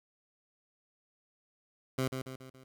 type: tone with echo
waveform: 15% pulse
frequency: 130.81 Hz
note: C3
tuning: in tune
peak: -23 dBFS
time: 1.98-2.08 s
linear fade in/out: 5 ms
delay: 140 ms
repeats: 4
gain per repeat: -6 dB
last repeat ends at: 2.64 s
effects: none